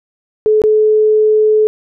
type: tone with dropouts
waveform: sine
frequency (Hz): 430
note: A4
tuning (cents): -40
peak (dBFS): -7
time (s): 0.46-1.67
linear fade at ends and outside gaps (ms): 0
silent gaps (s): 0.618-0.638
effects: none